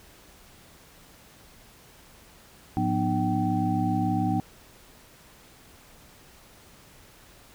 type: tone cluster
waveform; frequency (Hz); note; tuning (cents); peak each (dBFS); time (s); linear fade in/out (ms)
sine; 106.5 / 178.5 / 245.5 / 304.1 / 769; G#2 / F3 / B3 / D#4 / G5; +44 / +38 / -10 / -40 / -33; -29; 2.77-4.4; 0
effects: pink hiss -53 dBFS RMS until 7.54 s